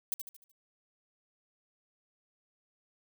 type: noise with echo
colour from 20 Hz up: violet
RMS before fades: -32 dBFS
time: 0.12-0.14 s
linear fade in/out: 0 ms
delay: 75 ms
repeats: 5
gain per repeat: -7 dB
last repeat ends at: 0.515 s
effects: none